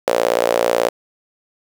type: tone with high-pass filter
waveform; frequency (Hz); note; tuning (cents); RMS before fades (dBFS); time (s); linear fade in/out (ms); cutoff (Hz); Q
sawtooth; 58.27; A#1; 0; -17; 0.07-0.89; 5; 530; 4.6
effects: 7-bit